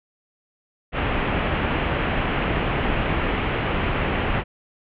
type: low-pass noise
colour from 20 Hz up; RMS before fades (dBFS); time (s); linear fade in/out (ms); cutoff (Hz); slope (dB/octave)
pink; -23; 0.92-4.44; 50; 3000; 48
effects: none